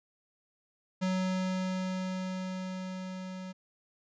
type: tone with level ramp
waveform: square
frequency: 186.1 Hz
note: F#3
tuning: 10 cents sharp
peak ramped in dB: -28 to -40 dBFS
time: 1.01-3.53 s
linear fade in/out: 20 ms
effects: resampled to 16000 Hz